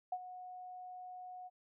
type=tone with ADSR envelope; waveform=sine; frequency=731 Hz; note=F#5; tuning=21 cents flat; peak=-33 dBFS; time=0.12-1.5 s; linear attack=5 ms; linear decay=53 ms; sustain=-13 dB; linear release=34 ms; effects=none